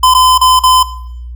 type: tone with dropouts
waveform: square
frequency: 1021 Hz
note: C6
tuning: 43 cents flat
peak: -5 dBFS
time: 0.03-0.83 s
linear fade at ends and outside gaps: 5 ms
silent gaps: 0.14-0.147 / 0.379-0.412 / 0.593-0.635 s
effects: noise-tail reverb RT60 0.7 s tail -17 dB re dry + added 60 Hz sine -23 dBFS peak until 1.35 s